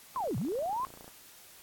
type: linear two-way sweep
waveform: sine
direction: down then up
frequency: 1086 to 100 to 1086 Hz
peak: -30 dBFS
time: 0.16-0.85 s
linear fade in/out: 0 ms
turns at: 0.37 s
type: click train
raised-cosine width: 1 ms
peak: -37 dBFS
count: 27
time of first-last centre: 0.17-1.079 s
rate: 28.6 Hz
effects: white hiss -54 dBFS RMS until 1.62 s + AAC 64 kbps